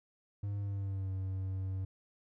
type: tone with pitch glide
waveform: triangle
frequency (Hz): 101.2 to 94.97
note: G#2 to F#2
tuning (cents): -44 to +46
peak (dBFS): -32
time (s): 0.43-1.85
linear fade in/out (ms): 5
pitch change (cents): -110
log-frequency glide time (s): 0.59-1.11
effects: none